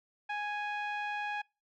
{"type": "tone with low-pass filter", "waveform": "sawtooth", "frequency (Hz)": 830, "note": "G#5", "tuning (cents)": -1, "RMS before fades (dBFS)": -36, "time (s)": [0.29, 1.42], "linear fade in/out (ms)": 10, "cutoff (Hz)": 2300, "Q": 2.1, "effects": ["noise-tail reverb RT60 0.3 s tail -26 dB re dry"]}